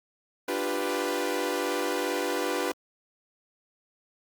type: chord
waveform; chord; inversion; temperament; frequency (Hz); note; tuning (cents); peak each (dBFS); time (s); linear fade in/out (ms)
sawtooth; G dominant seventh; second; equal; 293.7 / 349.2 / 392 / 493.9; D4 / F4 / G4 / B4; 0 / 0 / 0 / 0; -30 / -29 / -29 / -27; 0.48-2.72; 5
effects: Opus 32 kbps